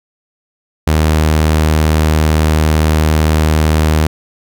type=tone; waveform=sawtooth; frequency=77.78 Hz; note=D#2; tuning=in tune; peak=-5 dBFS; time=0.87-4.07 s; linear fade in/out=5 ms; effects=none